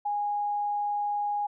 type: tone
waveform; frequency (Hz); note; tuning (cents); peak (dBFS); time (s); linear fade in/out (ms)
sine; 824; G#5; -14; -26; 0.05-1.47; 10
effects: none